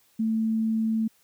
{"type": "tone", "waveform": "sine", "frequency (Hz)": 222, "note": "A3", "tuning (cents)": 16, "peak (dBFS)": -22, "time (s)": [0.19, 1.08], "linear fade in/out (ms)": 10, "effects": ["white hiss -63 dBFS RMS until 1.23 s"]}